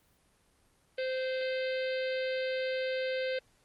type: harmonic tone with a mistuned harmonic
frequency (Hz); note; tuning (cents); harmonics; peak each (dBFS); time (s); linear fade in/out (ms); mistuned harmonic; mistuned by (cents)
519; C5; -14; 1 / 3 / 4 / 5 / 6 / 7 / 8 / 9; -31 / -41 / -43 / -45 / -47 / -48 / -49 / -50; 0.98-3.39; 5; 7; +20
effects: pink hiss -68 dBFS RMS until 3.64 s + Opus 24 kbps